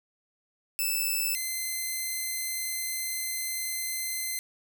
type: tone pair in turn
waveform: 5% pulse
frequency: 2632 / 2063 Hz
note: E7 / C7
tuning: -3 / -25 cents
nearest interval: major third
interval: 422 cents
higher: first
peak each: -17 / -20 dBFS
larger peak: first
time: 0.79-1.35 / 1.35-4.39 s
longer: second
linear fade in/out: 0 ms
effects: none